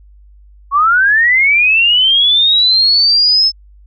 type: linear sweep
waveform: sine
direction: up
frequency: 1087 to 5274 Hz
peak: -7 dBFS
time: 0.71-3.52 s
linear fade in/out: 50 ms
effects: added 50 Hz sine -39 dBFS peak until 3.86 s